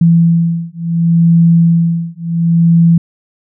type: beating tone pair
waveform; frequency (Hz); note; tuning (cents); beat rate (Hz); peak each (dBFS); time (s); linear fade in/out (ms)
sine; 167.4 / 168.1; E3 / E3; +27 / +34; 0.7; -10; 0.01-2.98; 5
effects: none